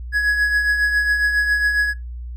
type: tone with tremolo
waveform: triangle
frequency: 1675 Hz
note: G#6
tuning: 14 cents sharp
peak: -11 dBFS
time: 0.12-1.94 s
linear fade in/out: 50 ms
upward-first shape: triangle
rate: 7.3 Hz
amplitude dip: 55%
effects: noise-tail reverb RT60 0.2 s tail -22 dB re dry + added 60 Hz sine -28 dBFS peak until 2.36 s